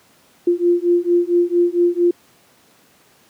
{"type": "beating tone pair", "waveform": "sine", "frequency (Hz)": [346.6, 351], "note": ["F4", "F4"], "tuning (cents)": [-13, 9], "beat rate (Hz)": 4.4, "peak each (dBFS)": -16, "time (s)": [0.47, 2.11], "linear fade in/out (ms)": 5, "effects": ["pink hiss -53 dBFS RMS until 3.29 s", "high-pass 150 Hz 12 dB/octave"]}